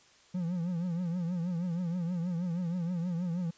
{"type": "tone with vibrato", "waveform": "triangle", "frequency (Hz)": 174.1, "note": "F3", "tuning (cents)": -5, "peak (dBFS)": -28, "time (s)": [0.34, 3.51], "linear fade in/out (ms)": 10, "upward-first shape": "triangle", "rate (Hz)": 6.3, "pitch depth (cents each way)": 120, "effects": ["white hiss -61 dBFS RMS until 3.57 s", "resampled to 16000 Hz"]}